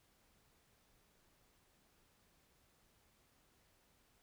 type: silence
effects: pink hiss -73 dBFS RMS until 4.22 s